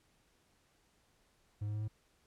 triangle tone with pitch steps, 103.83 / 105.16 / 106.5 / 107.86 Hz, G#2 / G#2 / G#2 / A2, 0 / +22 / +44 / -34 cents, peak -33 dBFS, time 1.61-1.882 s, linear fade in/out 10 ms, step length 68 ms, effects pink hiss -72 dBFS RMS until 2.26 s + low-pass 11000 Hz 12 dB/octave

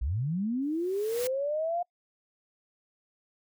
sine linear sweep, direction up, 51.91 to 711 Hz, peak -27 dBFS, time 0.01-1.83 s, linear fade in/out 10 ms
white noise with exponential growth, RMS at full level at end -35 dBFS, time 0.62-1.27 s, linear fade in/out 0 ms, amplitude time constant 140 ms
effects noise-tail reverb RT60 0.1 s tail -26 dB re dry

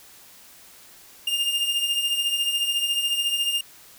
45% pulse beating tone pair, 2803 / 2817 Hz, F7 / F7, +6 / +14 cents, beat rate 14 Hz, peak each -29 / -23 dBFS, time 1.27-3.61 s, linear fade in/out 5 ms, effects white hiss -49 dBFS RMS until 3.98 s

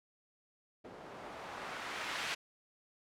blue noise with low-pass filter sweep, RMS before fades -43 dBFS, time 0.84-2.35 s, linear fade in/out 10 ms, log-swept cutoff 470 to 2500 Hz, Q 0.88, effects none

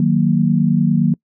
sine chord, D# minor, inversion none, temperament equal, 155.56 / 185 / 233.1 Hz, D#3 / F#3 / A#3, 0 / 0 / 0 cents, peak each -16 dBFS, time 0-1.14 s, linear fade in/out 2 ms, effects noise-tail reverb RT60 0.1 s tail -26 dB re dry

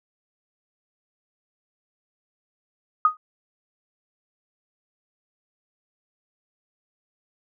sine tone with exponential decay, 1244.5 Hz, D#6, in tune, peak -10 dBFS, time 3.05-3.17 s, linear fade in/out 2 ms, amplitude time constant 25 ms, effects none

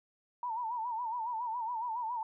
sine tone with vibrato, 932 Hz, A#5, 1 cent flat, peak -33 dBFS, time 0.43-2.23 s, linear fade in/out 2 ms, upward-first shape sine, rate 7.2 Hz, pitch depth 110 cents each way, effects none

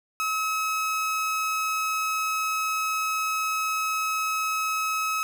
30% pulse tone, 1284 Hz, E6, 46 cents flat, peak -22 dBFS, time 0.2-5.23 s, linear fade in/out 0 ms, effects none

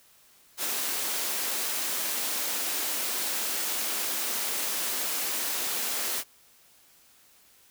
white high-pass noise, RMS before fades -30 dBFS, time 0.57-6.24 s, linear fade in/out 50 ms, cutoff 220 Hz, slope 24 dB/octave, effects white hiss -59 dBFS RMS until 7.7 s

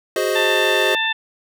square chord, Ab dominant seventh, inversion third, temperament equal, 370 / 415.3 / 523.3 / 622.3 Hz, Gb4 / Ab4 / C5 / Eb5, 0 / 0 / 0 / 0 cents, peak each -24 dBFS, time 0.16-0.95 s, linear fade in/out 2 ms
harmonic tone, 890 Hz, A5, 20 cents sharp, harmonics 1 / 2 / 3 / 4, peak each -26 / -21 / -24 / -23 dBFS, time 0.35-1.13 s, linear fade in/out 10 ms
effects none

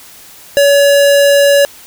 square tone, 566 Hz, C#5, 36 cents sharp, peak -6 dBFS, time 0.57-1.65 s, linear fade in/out 0 ms, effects white hiss -37 dBFS RMS until 1.86 s

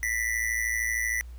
square tone with amplitude modulation, 1975.5 Hz, B6, in tune, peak -23 dBFS, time 0.03-1.21 s, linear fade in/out 0 ms, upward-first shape sine, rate 113 Hz, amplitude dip 80%, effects added 60 Hz sine -39 dBFS peak until 1.38 s + pink hiss -61 dBFS RMS until 1.38 s

